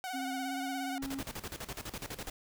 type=tone with vibrato; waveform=sawtooth; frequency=740 Hz; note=F#5; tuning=in tune; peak=-33 dBFS; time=0.04-0.98 s; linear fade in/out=0 ms; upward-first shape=sine; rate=17 Hz; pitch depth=50 cents each way
type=tone with pitch glide; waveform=triangle; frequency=267 to 271.7 Hz; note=C4 to C#4; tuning=+35 to -35 cents; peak=-35 dBFS; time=0.13-1.22 s; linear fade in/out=20 ms; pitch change=+30 cents; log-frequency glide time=0.45-0.5 s
type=noise with tremolo; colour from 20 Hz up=pink; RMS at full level=-40 dBFS; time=1.02-2.3 s; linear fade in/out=5 ms; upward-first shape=square; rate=12 Hz; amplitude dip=80%
effects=none